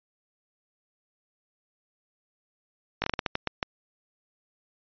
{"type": "slowing click train", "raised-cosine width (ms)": 0.3, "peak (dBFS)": -10, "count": 10, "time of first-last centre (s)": [3.02, 3.628], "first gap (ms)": 19, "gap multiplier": 1.3, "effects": ["resampled to 11025 Hz"]}